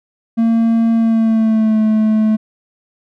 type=tone with pitch glide; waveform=triangle; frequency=228.1 to 217 Hz; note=A#3 to A3; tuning=-37 to -24 cents; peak=-8 dBFS; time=0.37-2.37 s; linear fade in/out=20 ms; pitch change=-87 cents; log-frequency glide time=0.94-1.8 s; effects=none